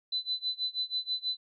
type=tone with tremolo; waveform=sine; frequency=4010 Hz; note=B7; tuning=26 cents sharp; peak=-27 dBFS; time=0.12-1.37 s; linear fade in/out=5 ms; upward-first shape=sine; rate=6.2 Hz; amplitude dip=95%; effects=none